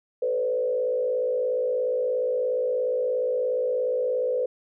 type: tone with frequency modulation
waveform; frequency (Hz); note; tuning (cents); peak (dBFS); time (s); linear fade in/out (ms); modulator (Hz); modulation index
sine; 504; B4; +35; -22; 0.22-4.46; 5; 57; 0.83
effects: none